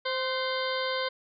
harmonic tone with a mistuned harmonic, 521 Hz, C5, 7 cents flat, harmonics 1 / 2 / 3 / 4 / 6 / 7 / 8 / 9, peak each -31 / -34 / -36 / -37 / -39 / -39 / -40 / -41 dBFS, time 0.05-1.09 s, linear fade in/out 10 ms, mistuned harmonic 3, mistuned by -36 cents, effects none

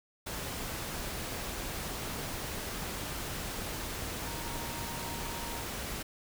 sine tone in noise, 932.3 Hz, A#5, in tune, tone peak -45 dBFS, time 4.25-5.62 s, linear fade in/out 10 ms, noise pink, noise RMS -38 dBFS, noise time 0.26-6.03 s, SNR -10 dB, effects none

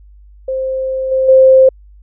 sine tone with level steps, 525 Hz, C5, 6 cents sharp, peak -15 / -10 / -3 dBFS, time 0.48-1.69 s, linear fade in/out 5 ms, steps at 1.11 / 1.28 s, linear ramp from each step 10 ms, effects added 50 Hz sine -38 dBFS peak until 2.02 s

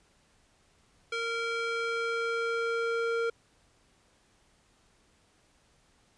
square tone with band-pass filter sweep, 462.2 Hz, A#4, 15 cents flat, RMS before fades -31 dBFS, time 1.12-3.3 s, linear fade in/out 5 ms, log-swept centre 2200 to 950 Hz, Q 0.99, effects pink hiss -66 dBFS RMS until 6.17 s + resampled to 22050 Hz

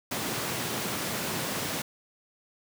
pink high-pass noise, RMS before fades -32 dBFS, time 0.11-1.82 s, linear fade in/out 5 ms, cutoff 110 Hz, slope 24 dB/octave, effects none

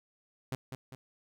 sawtooth tone with echo, 130.81 Hz, C3, in tune, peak -29 dBFS, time 0.52-0.55 s, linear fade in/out 0 ms, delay 200 ms, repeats 2, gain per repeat -6 dB, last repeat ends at 0.95 s, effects none

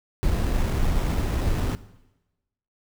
brown noise with sample-and-hold, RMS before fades -23 dBFS, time 0.23-1.75 s, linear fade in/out 0 ms, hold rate 4410 Hz, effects noise-tail reverb RT60 1.0 s tail -17 dB re dry

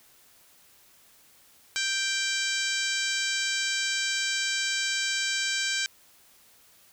harmonic tone, 784 Hz, G5, in tune, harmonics 2 / 3 / 4 / 5 / 6 / 7 / 8 / 9 / 10, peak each -31 / -33 / -34 / -35 / -36 / -36 / -37 / -38 / -38 dBFS, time 1.76-5.86 s, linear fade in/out 0 ms, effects white hiss -58 dBFS RMS until 6.92 s

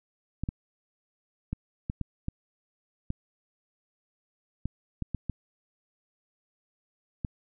clicks, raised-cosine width 5 ms, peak -18 dBFS, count 12, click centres 0.436 / 0.489 / 1.53 / 1.899 / 2.013 / 2.284 / 3.104 / 4.656 / 5.023 / 5.147 / 5.297 / 7.248 s, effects none

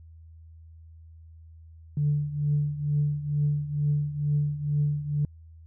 sine tone with tremolo, 146.83 Hz, D3, in tune, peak -19 dBFS, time 1.97-5.25 s, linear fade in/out 2 ms, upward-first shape triangle, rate 2.2 Hz, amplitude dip 80%, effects tanh soft clip ceiling -16 dBFS + added 81 Hz sine -46 dBFS peak until 5.66 s

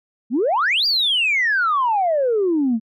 sine exponential two-way sweep, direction up then down, 213.5 to 4875 to 213.5 Hz, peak -14 dBFS, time 0.3-2.8 s, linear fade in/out 50 ms, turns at 0.86 s, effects tanh soft clip ceiling -11 dBFS + MP3 64 kbps

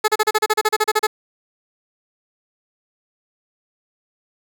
15% pulse tone bursts, 429.1 Hz, A4, 43 cents flat, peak -7 dBFS, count 14, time 0.04-1.07 s, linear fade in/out 10 ms, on 42 ms, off 34 ms, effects none

